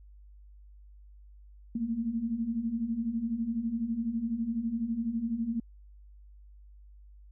sine beating tone pair, 221.2 / 233.2 Hz, A3 / A#3, +9 / +1 cents, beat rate 12 Hz, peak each -35 / -30 dBFS, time 1.75-5.6 s, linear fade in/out 5 ms, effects added 50 Hz sine -50 dBFS peak until 7.31 s

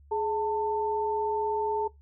sine tone pair together, 420.9 / 891.9 Hz, G#4 / A5, +23 / +23 cents, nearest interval octave + minor second, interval 1300 cents, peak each -28 dBFS, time 0.11-1.88 s, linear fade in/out 10 ms, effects noise-tail reverb RT60 0.2 s tail -21 dB re dry + added 71 Hz sine -52 dBFS peak until 2.01 s

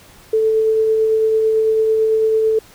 sine tone with tremolo, 440 Hz, A4, in tune, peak -11 dBFS, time 0.33-2.59 s, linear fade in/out 5 ms, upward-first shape triangle, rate 9 Hz, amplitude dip 25%, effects pink hiss -45 dBFS RMS until 2.74 s

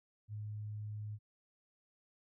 sine tone, 105.7 Hz, G#2, 31 cents sharp, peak -40 dBFS, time 0.28-1.19 s, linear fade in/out 50 ms, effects none

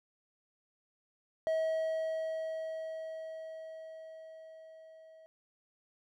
triangle tone with level ramp, 641 Hz, E5, 49 cents flat, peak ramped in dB -26 to -52 dBFS, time 1.47-5.26 s, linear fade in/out 0 ms, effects none

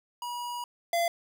square tone pair in turn, 966 / 683.1 Hz, B5 / F5, -39 / -38 cents, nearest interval tritone, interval 599 cents, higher first, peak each -34 / -25 dBFS, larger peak second, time 0.22-0.64 / 0.93-1.08 s, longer first, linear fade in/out 2 ms, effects none

